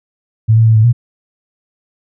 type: tone with pitch steps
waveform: sine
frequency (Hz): 110.9 / 112.9 / 111.6 / 109.1 / 119.6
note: A2 / A2 / A2 / A2 / A#2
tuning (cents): +14 / +45 / +25 / -14 / +45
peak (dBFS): -5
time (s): 0.48-0.93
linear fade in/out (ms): 20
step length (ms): 90
effects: none